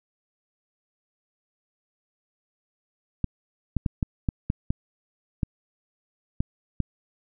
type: clicks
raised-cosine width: 5 ms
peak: -11 dBFS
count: 10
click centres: 3.243 / 3.767 / 3.862 / 4.028 / 4.288 / 4.501 / 4.705 / 5.432 / 6.405 / 6.803 s
effects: none